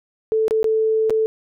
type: tone with dropouts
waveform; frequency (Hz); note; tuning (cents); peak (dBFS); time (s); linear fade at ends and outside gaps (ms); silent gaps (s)
sine; 440; A4; 0; -15; 0.32-1.26; 0; 0.481-0.509 / 0.63-0.643 / 1.097-1.105
effects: none